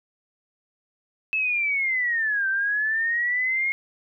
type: linear two-way sweep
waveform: sine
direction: down then up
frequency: 2624 to 1547 to 2160 Hz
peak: -21 dBFS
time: 1.33-3.72 s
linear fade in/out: 0 ms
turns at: 2.48 s
effects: none